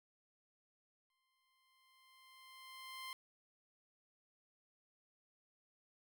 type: tone with exponential growth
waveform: 15% pulse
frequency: 1046.5 Hz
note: C6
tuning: in tune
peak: -38 dBFS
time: 1.1-3.13 s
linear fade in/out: 1 ms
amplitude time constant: 440 ms
effects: none